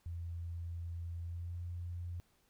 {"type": "tone with pitch glide", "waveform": "sine", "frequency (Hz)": [85, 87.19], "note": ["F2", "F2"], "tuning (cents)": [-46, -2], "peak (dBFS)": -39, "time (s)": [0.06, 2.2], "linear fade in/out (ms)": 0, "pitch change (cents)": 44, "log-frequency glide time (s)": [1.24, 1.57], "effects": ["pink hiss -73 dBFS RMS until 2.49 s"]}